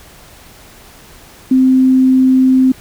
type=tone; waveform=sine; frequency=260 Hz; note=C4; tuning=11 cents flat; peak=-6 dBFS; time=1.51-2.72 s; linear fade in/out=5 ms; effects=pink hiss -40 dBFS RMS until 2.8 s